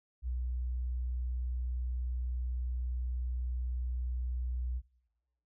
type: tone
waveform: sine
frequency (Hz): 61.74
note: B1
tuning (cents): 0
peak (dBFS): -32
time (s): 0.22-4.82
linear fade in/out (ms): 50
effects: noise-tail reverb RT60 1.0 s tail -21 dB re dry